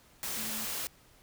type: tone in noise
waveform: sine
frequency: 219.3 Hz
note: A3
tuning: 6 cents flat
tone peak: -44 dBFS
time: 0.37-0.65 s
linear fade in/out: 0 ms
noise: white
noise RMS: -36 dBFS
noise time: 0.23-0.87 s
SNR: -11 dB
effects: pink hiss -61 dBFS RMS until 1.22 s